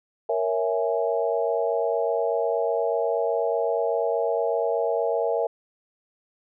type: chord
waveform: sine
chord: A# half-diminished seventh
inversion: none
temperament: equal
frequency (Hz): 466.2 / 554.4 / 659.3 / 830.6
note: A#4 / C#5 / E5 / G#5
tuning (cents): 0 / 0 / 0 / 0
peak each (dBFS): -25 / -28 / -26 / -31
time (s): 0.29-5.47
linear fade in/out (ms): 5
effects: none